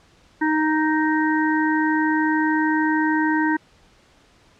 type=harmonic tone; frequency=311.1 Hz; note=D#4; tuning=in tune; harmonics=1 / 3 / 5 / 6; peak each=-19 / -24 / -26 / -27 dBFS; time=0.41-3.57 s; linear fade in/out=10 ms; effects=pink hiss -55 dBFS RMS until 4.59 s + low-pass 6000 Hz 12 dB/octave